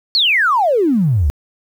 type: exponential sweep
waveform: triangle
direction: down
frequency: 4500 to 64.9 Hz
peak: -7 dBFS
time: 0.15-1.3 s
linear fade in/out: 0 ms
effects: tanh soft clip ceiling -9 dBFS + 8-bit